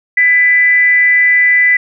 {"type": "tone with frequency modulation", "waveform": "sine", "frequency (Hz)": 1993, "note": "B6", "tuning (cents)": 15, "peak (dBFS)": -6, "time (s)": [0.17, 1.77], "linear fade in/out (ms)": 5, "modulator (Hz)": 342, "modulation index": 0.28, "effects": []}